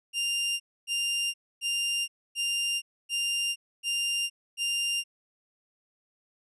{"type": "tone bursts", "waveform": "sawtooth", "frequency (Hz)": 2794, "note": "F7", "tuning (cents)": 0, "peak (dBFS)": -23, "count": 7, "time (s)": [0.13, 5.04], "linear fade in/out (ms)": 50, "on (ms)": 470, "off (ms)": 270, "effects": ["resampled to 24000 Hz"]}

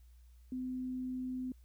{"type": "tone", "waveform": "sine", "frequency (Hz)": 255.1, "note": "C4", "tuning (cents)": -44, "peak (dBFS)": -36, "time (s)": [0.52, 1.52], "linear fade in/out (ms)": 2, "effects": ["added 60 Hz sine -56 dBFS peak until 1.64 s", "white hiss -75 dBFS RMS until 1.64 s"]}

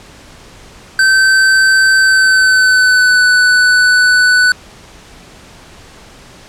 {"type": "tone with pitch glide", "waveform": "square", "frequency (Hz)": [1545, 1491.5], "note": ["G6", "F#6"], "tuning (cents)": [-26, 13], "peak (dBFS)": -7, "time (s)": [0.99, 4.52], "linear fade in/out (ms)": 2, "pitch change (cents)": -61, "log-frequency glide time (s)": [1.99, 3.25], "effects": ["pink hiss -38 dBFS RMS until 6.48 s", "low-pass 8000 Hz 12 dB/octave"]}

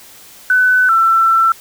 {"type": "tone pair in turn", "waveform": "sine", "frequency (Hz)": [1503, 1339.3], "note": ["F#6", "E6"], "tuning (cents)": [27, 27], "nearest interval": "major second", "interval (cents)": 200, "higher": "first", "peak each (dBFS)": [-8, -8], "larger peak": "neither", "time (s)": [[0.5, 0.89], [0.89, 1.52]], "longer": "second", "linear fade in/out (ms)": 2, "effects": ["white hiss -40 dBFS RMS until 1.6 s"]}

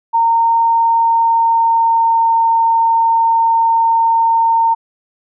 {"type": "tone with pitch glide", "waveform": "sine", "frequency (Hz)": [919, 913.2], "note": ["A#5", "A#5"], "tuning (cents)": [-25, -36], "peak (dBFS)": -9, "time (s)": [0.13, 4.75], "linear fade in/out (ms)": 20, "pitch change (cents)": -11, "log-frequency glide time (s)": [0.78, 2.33], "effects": []}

